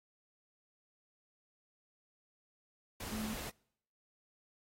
sine tone in noise, 217 Hz, A3, 24 cents flat, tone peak -37 dBFS, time 3.12-3.34 s, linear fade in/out 5 ms, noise pink, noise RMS -44 dBFS, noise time 3-3.5 s, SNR +4 dB, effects noise-tail reverb RT60 0.7 s tail -26 dB re dry + AAC 48 kbps

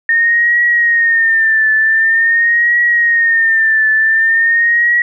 sine tone with vibrato, 1830 Hz, A#6, 32 cents flat, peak -8 dBFS, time 0.09-5.02 s, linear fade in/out 2 ms, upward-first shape triangle, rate 0.46 Hz, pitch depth 81 cents each way, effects none

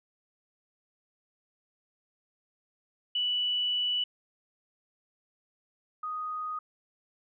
sine tone pair in turn, 2960 / 1244.5 Hz, F#7 / D#6, 0 / 0 cents, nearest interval octave + minor third, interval 1500 cents, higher first, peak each -26 / -32 dBFS, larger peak first, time 3.15-4.04 / 6.03-6.59 s, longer first, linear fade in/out 5 ms, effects none

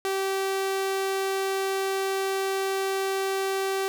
sawtooth tone, 386.9 Hz, G4, 23 cents flat, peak -21 dBFS, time 0.05-3.88 s, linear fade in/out 0 ms, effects none

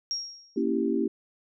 sine tone with exponential decay, 5588 Hz, F8, in tune, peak -25 dBFS, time 0.11-0.62 s, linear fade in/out 0 ms, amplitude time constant 110 ms
sine chord, A# diminished seventh, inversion none, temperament equal, 233.1 / 277.2 / 329.6 / 392 Hz, A#3 / C#4 / E4 / G4, 0 / 0 / 0 / 0 cents, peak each -29 dBFS, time 0.56-1.08 s, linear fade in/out 10 ms
effects none

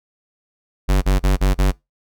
square tone bursts, 47.65 Hz, G1, 48 cents flat, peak -13 dBFS, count 5, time 0.88-1.72 s, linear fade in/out 20 ms, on 140 ms, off 35 ms, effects noise-tail reverb RT60 0.2 s tail -24 dB re dry

